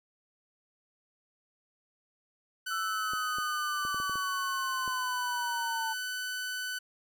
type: tone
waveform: sawtooth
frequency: 1500 Hz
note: F#6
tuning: 23 cents sharp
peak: -30 dBFS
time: 2.66-6.79 s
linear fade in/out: 10 ms
type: linear sweep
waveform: sine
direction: down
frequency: 1333 to 890 Hz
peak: -32 dBFS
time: 2.7-5.94 s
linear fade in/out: 20 ms
type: clicks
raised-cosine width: 2 ms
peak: -31 dBFS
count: 8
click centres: 3.135 / 3.385 / 3.851 / 3.945 / 4.001 / 4.096 / 4.156 / 4.878 s
effects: none